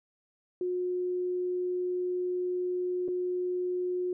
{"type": "tone with dropouts", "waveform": "sine", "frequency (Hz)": 361.1, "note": "F#4", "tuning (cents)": -42, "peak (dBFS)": -28, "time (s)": [0.61, 4.13], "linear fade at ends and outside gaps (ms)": 2, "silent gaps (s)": [3.08, 3.085], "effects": []}